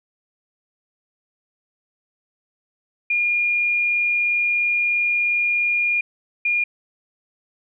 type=tone bursts at uneven times; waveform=sine; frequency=2421 Hz; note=D#7; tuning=48 cents flat; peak=-17 dBFS; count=2; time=3.1-6.01 / 6.45-6.64 s; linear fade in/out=5 ms; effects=none